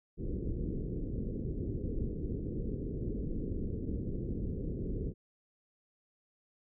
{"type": "low-pass noise", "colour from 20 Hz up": "pink", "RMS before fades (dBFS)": -36, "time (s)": [0.17, 5.14], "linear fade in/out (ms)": 50, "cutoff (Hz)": 450, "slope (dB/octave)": 48, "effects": []}